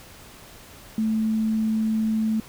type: tone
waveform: sine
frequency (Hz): 219.6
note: A3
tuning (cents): -3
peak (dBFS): -20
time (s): 0.98-2.4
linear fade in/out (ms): 2
effects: pink hiss -46 dBFS RMS until 2.48 s